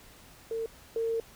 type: tone pair in turn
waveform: sine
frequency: 452.7 / 455.3 Hz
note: A4 / A#4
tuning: +49 / -41 cents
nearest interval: unison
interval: 10 cents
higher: second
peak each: -30 / -27 dBFS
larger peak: second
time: 0.51-0.66 / 0.96-1.2 s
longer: second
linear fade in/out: 2 ms
effects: pink hiss -54 dBFS RMS until 1.35 s